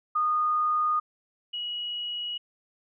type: tone pair in turn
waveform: sine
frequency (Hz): 1229 / 2911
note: D#6 / F#7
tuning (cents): -22 / -29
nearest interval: octave + minor third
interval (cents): 1493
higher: second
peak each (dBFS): -22 / -30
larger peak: first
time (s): 0.15-1 / 1.53-2.38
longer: neither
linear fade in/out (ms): 10
effects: none